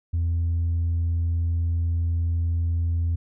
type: tone with tanh clipping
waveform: triangle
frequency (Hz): 84.1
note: E2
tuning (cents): +35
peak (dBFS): -21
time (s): 0.13-3.16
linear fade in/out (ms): 10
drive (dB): 6
effects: none